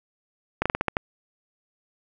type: slowing click train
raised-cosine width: 0.5 ms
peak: -7 dBFS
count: 7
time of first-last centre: 0.62-0.969 s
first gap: 36 ms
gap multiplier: 1.19
effects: none